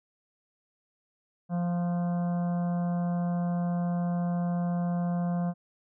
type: harmonic tone with a mistuned harmonic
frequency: 174.61 Hz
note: F3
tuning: in tune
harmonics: 1 / 3 / 4 / 5 / 6 / 7 / 8 / 9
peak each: -26 / -41 / -38 / -52 / -47 / -53 / -56 / -55 dBFS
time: 1.49-5.54 s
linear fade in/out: 50 ms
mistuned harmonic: 9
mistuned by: -29 cents
effects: none